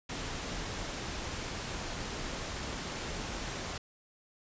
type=noise; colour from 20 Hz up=pink; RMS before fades=-38 dBFS; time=0.09-3.78 s; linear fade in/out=5 ms; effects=resampled to 16000 Hz